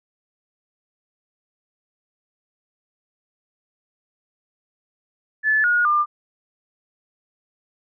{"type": "tone with pitch steps", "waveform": "sine", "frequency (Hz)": [1734, 1441.4, 1198.1], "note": ["A6", "F#6", "D6"], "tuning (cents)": [-26, -46, 34], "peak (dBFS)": -15, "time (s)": [5.43, 6.06], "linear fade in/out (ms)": 50, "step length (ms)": 210, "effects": []}